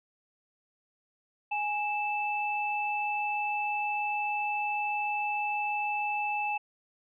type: tone pair together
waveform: sine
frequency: 830.6 / 2637 Hz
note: G#5 / E7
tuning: 0 / 0 cents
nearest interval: octave + minor sixth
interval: 2000 cents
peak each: -30 / -32 dBFS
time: 1.51-6.58 s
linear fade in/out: 10 ms
effects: none